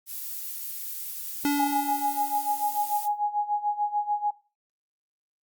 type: noise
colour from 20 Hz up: violet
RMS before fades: -35 dBFS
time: 0.06-3.09 s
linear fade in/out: 50 ms
type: tone with exponential decay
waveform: square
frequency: 287.2 Hz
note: D4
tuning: 39 cents flat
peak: -21 dBFS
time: 1.45-2.97 s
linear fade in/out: 1 ms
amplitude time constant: 330 ms
type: tone with tremolo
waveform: sine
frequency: 830.6 Hz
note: G#5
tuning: in tune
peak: -21 dBFS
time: 1.59-4.31 s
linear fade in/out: 10 ms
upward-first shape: sine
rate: 6.8 Hz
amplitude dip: 80%
effects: noise-tail reverb RT60 0.3 s tail -17 dB re dry + Opus 48 kbps